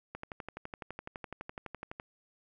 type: click train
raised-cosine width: 0.5 ms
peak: -25 dBFS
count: 23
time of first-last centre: 0.15-1.999 s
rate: 11.9 Hz
effects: none